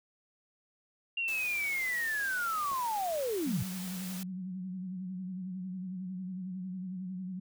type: linear sweep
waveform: sine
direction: down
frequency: 2794 to 97.9 Hz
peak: -30 dBFS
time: 1.17-3.63 s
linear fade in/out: 5 ms
type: noise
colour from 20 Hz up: white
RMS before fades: -44 dBFS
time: 1.28-4.23 s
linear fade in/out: 0 ms
type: clicks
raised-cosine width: 1 ms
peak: -35 dBFS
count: 2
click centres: 2.717 / 2.732 s
type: tone with vibrato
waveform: sine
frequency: 185 Hz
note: F#3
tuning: in tune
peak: -36 dBFS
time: 3.46-7.4 s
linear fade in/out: 10 ms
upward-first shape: sine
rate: 11 Hz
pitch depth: 55 cents each way
effects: none